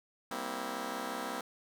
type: chord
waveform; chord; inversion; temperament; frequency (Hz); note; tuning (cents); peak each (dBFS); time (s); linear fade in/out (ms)
10% pulse; C dominant seventh; second; just; 196.22 / 235.5 / 261.6 / 327; G3 / Bb3 / C4 / E4; +2 / +18 / 0 / -14; -38 / -33 / -33 / -35; 0.31-1.41; 2
effects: none